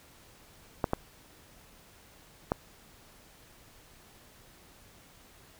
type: clicks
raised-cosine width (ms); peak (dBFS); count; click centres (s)
1; -12; 3; 0.842 / 0.934 / 2.519
effects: pink hiss -57 dBFS RMS until 5.59 s